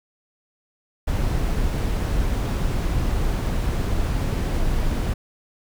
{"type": "noise", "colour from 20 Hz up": "brown", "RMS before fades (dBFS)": -22, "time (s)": [1.07, 5.14], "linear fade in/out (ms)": 10, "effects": []}